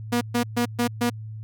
sawtooth tone bursts, 240 Hz, B3, 49 cents flat, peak -16 dBFS, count 5, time 0.12-1.1 s, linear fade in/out 10 ms, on 92 ms, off 130 ms, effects added 109 Hz sine -33 dBFS peak until 1.43 s

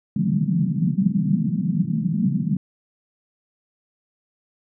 white band-pass noise, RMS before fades -21 dBFS, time 0.16-2.57 s, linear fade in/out 5 ms, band 150 to 210 Hz, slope 48 dB/octave, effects none

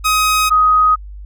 sawtooth / sine tone pair in turn, 1260 / 1254.2 Hz, D#6 / D#6, +21 / +13 cents, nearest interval unison, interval 8 cents, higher first, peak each -8 dBFS, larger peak neither, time 0.04-0.5 / 0.5-0.96 s, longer neither, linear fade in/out 20 ms, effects added 50 Hz sine -29 dBFS peak until 1.25 s

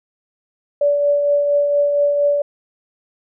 sine tone with tremolo, 577 Hz, D5, 31 cents flat, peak -11 dBFS, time 0.81-2.42 s, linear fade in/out 5 ms, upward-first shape triangle, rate 4.3 Hz, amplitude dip 40%, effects none

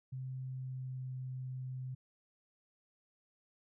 sine tone with pitch glide, 130.2 to 129 Hz, C3 to C3, -8 to -24 cents, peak -39 dBFS, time 0.12-1.95 s, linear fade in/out 10 ms, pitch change -16 cents, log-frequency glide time 0.4-1.1 s, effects none

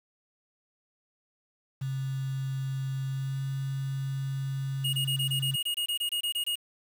sine tone with pitch glide, 133.9 to 135.53 Hz, C3 to C#3, +40 to -39 cents, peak -29 dBFS, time 1.81-5.56 s, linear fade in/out 10 ms, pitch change +21 cents, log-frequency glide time 3.07-3.43 s
square tone bursts, 2868 Hz, F7, 45 cents sharp, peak -28 dBFS, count 15, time 4.84-6.557 s, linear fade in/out 10 ms, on 93 ms, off 23 ms
effects 8-bit

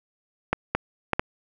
clicks, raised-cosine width 0.5 ms, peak -6 dBFS, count 4, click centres 0.53 / 0.75 / 1.133 / 1.195 s, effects none

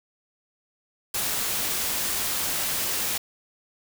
white noise, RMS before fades -27 dBFS, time 1.14-3.18 s, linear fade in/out 5 ms, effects none

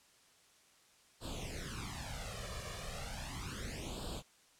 pink noise with flanger, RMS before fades -43 dBFS, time 1.2-4.23 s, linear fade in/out 50 ms, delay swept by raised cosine 0.24 to 1.74 ms, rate 0.35 Hz, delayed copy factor +0.9, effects white hiss -66 dBFS RMS until 4.59 s + low-pass 9000 Hz 12 dB/octave

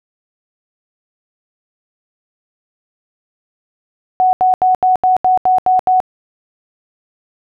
sine tone bursts, 742 Hz, F#5, 5 cents sharp, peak -8 dBFS, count 9, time 4.2-6.002 s, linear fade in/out 0 ms, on 130 ms, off 79 ms, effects none

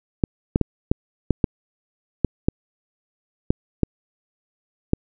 clicks, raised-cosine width 3 ms, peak -3 dBFS, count 11, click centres 0.238 / 0.559 / 0.613 / 0.915 / 1.307 / 1.442 / 2.247 / 2.485 / 3.505 / 3.833 / 4.934 s, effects none

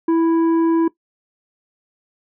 triangle tone with tanh clipping, 329.6 Hz, E4, in tune, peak -14 dBFS, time 0.08-0.88 s, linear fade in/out 5 ms, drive 11 dB, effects noise-tail reverb RT60 0.1 s tail -18 dB re dry

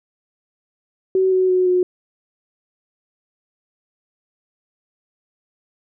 sine tone with pitch steps, 377.4 / 372.4 / 367.5 / 362.7 Hz, F#4 / F#4 / F#4 / F#4, +34 / +11 / -12 / -34 cents, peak -13 dBFS, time 1.15-1.83 s, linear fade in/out 2 ms, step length 170 ms, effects none

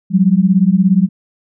sine beating tone pair, 180 / 197 Hz, F#3 / G3, -47 / +9 cents, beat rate 17 Hz, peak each -11 dBFS, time 0.1-1.09 s, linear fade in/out 50 ms, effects none

